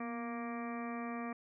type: harmonic tone with a mistuned harmonic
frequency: 233.8 Hz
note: A#3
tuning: 5 cents sharp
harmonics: 1 / 2 / 3 / 4 / 5 / 6 / 7 / 8 / 9 / 10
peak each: -40 / -48 / -46 / -55 / -46 / -59 / -57 / -52 / -60 / -52 dBFS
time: 0-1.33 s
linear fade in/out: 5 ms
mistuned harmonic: 1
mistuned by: +40 cents
effects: none